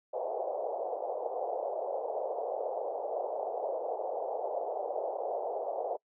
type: band-pass noise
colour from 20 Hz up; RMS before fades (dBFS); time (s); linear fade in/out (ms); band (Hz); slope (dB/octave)
pink; -35; 0.13-5.97; 10; 460 to 780; 48
effects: noise-tail reverb RT60 0.1 s tail -26 dB re dry